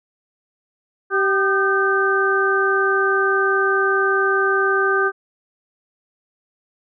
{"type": "harmonic tone with a mistuned harmonic", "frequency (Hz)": 387.9, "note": "G4", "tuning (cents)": -18, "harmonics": [1, 2, 3, 4], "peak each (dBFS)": [-19, -28, -21, -19], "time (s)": [1.1, 5.12], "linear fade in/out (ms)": 50, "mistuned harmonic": 3, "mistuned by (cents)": 72, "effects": []}